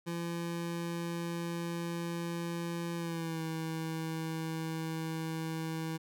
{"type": "tone with pitch glide", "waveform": "25% pulse", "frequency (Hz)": [170, 161.2], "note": ["F3", "E3"], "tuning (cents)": [-46, -38], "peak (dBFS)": -31, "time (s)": [0.06, 5.98], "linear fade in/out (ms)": 20, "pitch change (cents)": -92, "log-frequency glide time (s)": [2.96, 3.42], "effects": []}